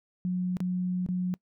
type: tone with dropouts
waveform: sine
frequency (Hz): 181.4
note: F#3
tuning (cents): -34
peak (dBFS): -26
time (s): 0.25-1.34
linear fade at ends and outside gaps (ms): 0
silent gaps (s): 0.569-0.604 / 1.063-1.088
effects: noise-tail reverb RT60 0.1 s tail -24 dB re dry